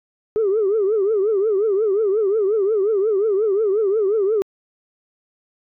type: tone with vibrato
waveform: sine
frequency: 413.2 Hz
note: G#4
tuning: 9 cents flat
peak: -14 dBFS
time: 0.36-4.42 s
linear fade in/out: 0 ms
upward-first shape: triangle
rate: 5.6 Hz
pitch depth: 180 cents each way
effects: tanh soft clip ceiling -12 dBFS